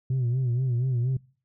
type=tone with vibrato; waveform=sine; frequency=125.1 Hz; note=B2; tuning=23 cents sharp; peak=-20 dBFS; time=0.1-1.17 s; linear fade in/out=5 ms; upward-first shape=sine; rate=4.2 Hz; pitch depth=100 cents each way; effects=noise-tail reverb RT60 0.4 s tail -24 dB re dry + tanh soft clip ceiling -21 dBFS